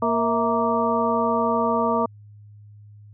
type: harmonic tone with a mistuned harmonic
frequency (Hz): 233.1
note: A#3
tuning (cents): 0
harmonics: 1 / 2 / 3 / 4 / 5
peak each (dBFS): -25 / -25 / -25 / -25 / -25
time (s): 0.02-2.06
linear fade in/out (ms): 5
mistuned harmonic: 3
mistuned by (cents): -110
effects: added 104 Hz sine -43 dBFS peak until 3.13 s